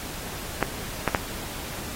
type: clicks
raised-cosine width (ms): 0.5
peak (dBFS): -6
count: 3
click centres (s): 0.627 / 1.077 / 1.148
effects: pink hiss -36 dBFS RMS until 1.95 s + AAC 48 kbps